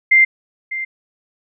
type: tone with echo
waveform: sine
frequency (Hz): 2093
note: C7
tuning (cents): 0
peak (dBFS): -7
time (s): 0.11-0.25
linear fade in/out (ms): 10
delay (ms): 600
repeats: 1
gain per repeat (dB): -14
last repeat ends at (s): 0.85
effects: none